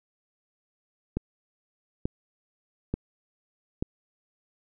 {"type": "click train", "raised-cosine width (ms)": 3, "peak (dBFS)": -14, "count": 4, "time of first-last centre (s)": [1.17, 3.825], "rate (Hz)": 1.13, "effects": []}